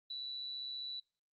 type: tone with amplitude modulation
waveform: sine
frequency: 3951 Hz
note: B7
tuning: in tune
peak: -38 dBFS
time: 0.1-1 s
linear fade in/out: 5 ms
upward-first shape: sine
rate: 135 Hz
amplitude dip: 40%
effects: noise-tail reverb RT60 0.3 s tail -24 dB re dry + Opus 32 kbps

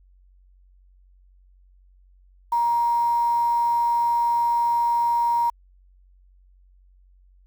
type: tone with quantisation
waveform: sine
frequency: 943 Hz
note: A#5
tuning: 20 cents sharp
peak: -18 dBFS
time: 2.52-5.5 s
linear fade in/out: 5 ms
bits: 7
effects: added 46 Hz sine -52 dBFS peak until 7.46 s

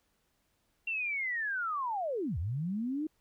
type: linear two-way sweep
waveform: sine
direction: down then up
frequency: 2746 to 72.8 to 318.9 Hz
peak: -31 dBFS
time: 0.87-3.07 s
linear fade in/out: 5 ms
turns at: 2.38 s
effects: pink hiss -75 dBFS RMS until 3.2 s

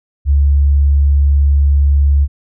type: tone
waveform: sine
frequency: 70.8 Hz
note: C#2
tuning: 37 cents sharp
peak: -7 dBFS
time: 0.25-2.28 s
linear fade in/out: 50 ms
effects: none

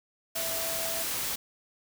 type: tone in noise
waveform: sine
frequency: 659.3 Hz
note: E5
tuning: in tune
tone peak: -37 dBFS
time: 0.35-1.03 s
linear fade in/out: 10 ms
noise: white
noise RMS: -32 dBFS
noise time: 0.35-1.36 s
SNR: -8 dB
effects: none

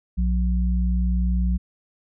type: tone pair together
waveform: sine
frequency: 60.12 / 180.3 Hz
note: B1 / F#3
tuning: -46 / -45 cents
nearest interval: octave + perfect fifth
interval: 1901 cents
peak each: -19 / -25 dBFS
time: 0.17-1.58 s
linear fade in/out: 20 ms
effects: none

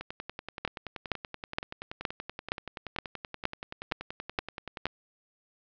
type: two click trains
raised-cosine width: 0.3 ms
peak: -21 / -11 dBFS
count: 52 / 10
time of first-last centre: 0.01-4.867 / 0.65-4.856 s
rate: 10.5 / 2.14 Hz
effects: low-pass 5000 Hz 12 dB/octave

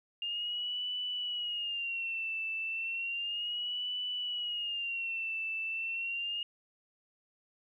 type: tone with vibrato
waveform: sine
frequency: 2808 Hz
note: F7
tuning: 9 cents sharp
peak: -33 dBFS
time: 0.22-6.43 s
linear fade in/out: 2 ms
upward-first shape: sine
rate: 0.33 Hz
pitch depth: 100 cents each way
effects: 12-bit

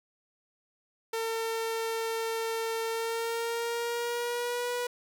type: tone with pitch glide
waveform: sawtooth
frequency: 452.3 to 487.6 Hz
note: A4 to B4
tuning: +48 to -22 cents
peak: -26 dBFS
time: 1.13-4.87 s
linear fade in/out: 5 ms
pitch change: +130 cents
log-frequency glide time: 2.87-4.71 s
effects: none

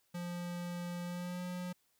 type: tone with pitch glide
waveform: square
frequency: 175.1 to 179.5 Hz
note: F3 to F3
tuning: +5 to +48 cents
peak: -39 dBFS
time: 0.14-1.73 s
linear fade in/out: 10 ms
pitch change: +43 cents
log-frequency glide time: 1.03-1.42 s
effects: white hiss -75 dBFS RMS until 1.99 s

